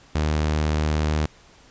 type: tone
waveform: sawtooth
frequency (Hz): 76.5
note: D#2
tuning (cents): -29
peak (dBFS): -16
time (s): 0.15-1.26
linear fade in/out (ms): 5
effects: pink hiss -52 dBFS RMS until 1.7 s + resampled to 16000 Hz